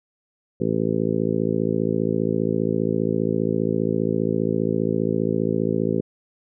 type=harmonic tone; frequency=55 Hz; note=A1; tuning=in tune; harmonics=2 / 3 / 4 / 5 / 6 / 7 / 8 / 9; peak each=-31 / -26 / -26 / -28 / -30 / -26 / -28 / -30 dBFS; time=0.6-6.01 s; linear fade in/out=10 ms; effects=none